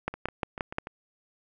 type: two click trains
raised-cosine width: 0.5 ms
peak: -22 / -13 dBFS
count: 6 / 5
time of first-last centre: 0.14-0.871 / 0.08-0.784 s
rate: 6.84 / 5.68 Hz
effects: none